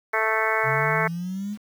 harmonic tone, 220.1 Hz, A3, 1 cent sharp, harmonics 2 / 3 / 4 / 5 / 6 / 7 / 8 / 9 / 10, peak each -29 / -29 / -29 / -29 / -29 / -29 / -29 / -29 / -29 dBFS, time 0.13-1.08 s, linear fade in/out 10 ms
sine exponential sweep, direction up, 130.81 to 214.1 Hz, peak -27 dBFS, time 0.63-1.58 s, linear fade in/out 50 ms
effects 8-bit

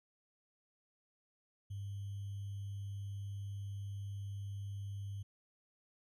sine tone with sample-and-hold, 99.8 Hz, G2, 32 cents sharp, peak -40 dBFS, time 1.7-5.23 s, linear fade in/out 10 ms, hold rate 3150 Hz, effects resampled to 32000 Hz

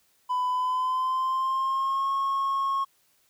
triangle tone with pitch glide, 1000 to 1090.5 Hz, B5 to C#6, +21 to -29 cents, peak -21 dBFS, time 0.29-2.85 s, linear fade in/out 20 ms, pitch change +150 cents, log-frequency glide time 0.48-2.11 s, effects tanh soft clip ceiling -18 dBFS + white hiss -66 dBFS RMS until 3.29 s

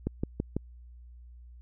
click train, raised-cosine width 3 ms, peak -16 dBFS, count 4, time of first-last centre 0.07-0.566 s, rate 6.05 Hz, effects added 60 Hz sine -47 dBFS peak until 1.61 s

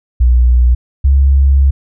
sine tone pair in turn, 61 / 68.34 Hz, B1 / C#2, -21 / -24 cents, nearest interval major second, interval 197 cents, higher second, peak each -5 dBFS, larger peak neither, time 0.2-0.75 / 1.04-1.71 s, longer second, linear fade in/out 10 ms, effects none

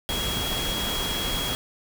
sine tone in noise, 3300 Hz, G#7, 12 cents flat, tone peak -29 dBFS, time 0.09-1.55 s, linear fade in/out 0 ms, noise pink, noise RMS -29 dBFS, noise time 0.09-1.55 s, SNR -3 dB, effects none

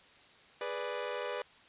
sawtooth chord, G# diminished, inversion none, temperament equal, 415.3 / 493.9 / 587.3 Hz, G#4 / B4 / D5, 0 / 0 / 0 cents, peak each -38 / -34 / -36 dBFS, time 0.61-1.42 s, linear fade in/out 2 ms, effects white hiss -59 dBFS RMS until 1.68 s + resampled to 8000 Hz

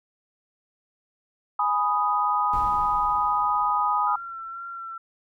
sine chord, G# minor, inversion none, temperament equal, 830.6 / 987.8 / 1244.5 Hz, G#5 / B5 / D#6, 0 / 0 / 0 cents, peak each -26 / -26 / -23 dBFS, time 1.59-4.16 s, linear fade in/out 5 ms
brown noise with exponential decay, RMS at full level -33 dBFS, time 2.53-4.6 s, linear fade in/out 2 ms, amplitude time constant 450 ms
sine tone with vibrato, 1360 Hz, F6, 46 cents flat, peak -33 dBFS, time 4.07-4.98 s, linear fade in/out 5 ms, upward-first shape sine, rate 2.1 Hz, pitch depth 21 cents each way
effects none

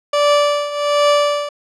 30% pulse tone with tremolo, 583 Hz, D5, 13 cents flat, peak -7 dBFS, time 0.13-1.49 s, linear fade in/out 5 ms, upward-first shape triangle, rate 1.3 Hz, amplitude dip 80%, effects low-pass 6000 Hz 12 dB/octave

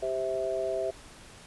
sine chord, C major, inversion second, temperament just, 392.4 / 523.3 / 654.1 Hz, G4 / C5 / E5, +2 / 0 / -14 cents, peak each -33 / -35 / -30 dBFS, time 0.02-0.91 s, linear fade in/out 10 ms, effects pink hiss -50 dBFS RMS until 1.46 s + resampled to 24000 Hz

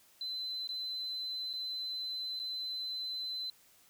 sine tone with dropouts, 4045 Hz, B7, 41 cents sharp, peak -35 dBFS, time 0.21-3.5 s, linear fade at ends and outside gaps 2 ms, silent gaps 0.674-0.69 / 1.531-1.536 / 2.393-2.398 s, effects tanh soft clip ceiling -31 dBFS + white hiss -64 dBFS RMS until 3.89 s

